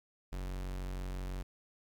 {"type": "tone", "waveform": "45% pulse", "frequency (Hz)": 46.25, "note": "F#1", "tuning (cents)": 0, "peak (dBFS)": -37, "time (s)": [0.32, 1.43], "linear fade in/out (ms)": 10, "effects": ["12-bit"]}